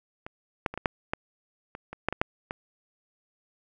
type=clicks; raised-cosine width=0.5 ms; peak=-23 / -10 / -22 / -18 / -8 / -12 / -23 / -23 / -9 / -15 / -7 / -17 dBFS; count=12; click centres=0.265 / 0.662 / 0.74 / 0.776 / 0.858 / 1.135 / 1.751 / 1.93 / 2.086 / 2.126 / 2.215 / 2.509 s; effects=none